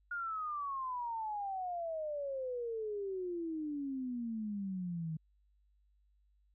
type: exponential sweep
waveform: sine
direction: down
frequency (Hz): 1437 to 155.56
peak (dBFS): -36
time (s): 0.11-5.17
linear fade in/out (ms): 5
effects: added 50 Hz sine -68 dBFS peak until 6.54 s